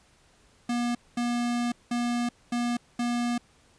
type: tone bursts at uneven times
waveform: square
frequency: 239.9 Hz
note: A#3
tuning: 50 cents sharp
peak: -26 dBFS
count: 5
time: 0.69-0.95 / 1.17-1.72 / 1.91-2.29 / 2.52-2.77 / 2.99-3.38 s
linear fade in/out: 5 ms
effects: pink hiss -61 dBFS RMS until 3.78 s + resampled to 22050 Hz